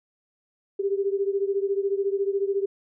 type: beating tone pair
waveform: sine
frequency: 392 / 406 Hz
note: G4 / G#4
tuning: 0 / -39 cents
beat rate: 14 Hz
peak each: -24 / -27 dBFS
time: 0.79-2.66 s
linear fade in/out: 10 ms
effects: none